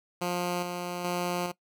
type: tone with tremolo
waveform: 10% pulse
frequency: 176.9 Hz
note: F3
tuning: 23 cents sharp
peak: -20 dBFS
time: 0.21-1.52 s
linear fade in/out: 10 ms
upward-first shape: square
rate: 1.2 Hz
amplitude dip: 40%
effects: noise-tail reverb RT60 0.1 s tail -20 dB re dry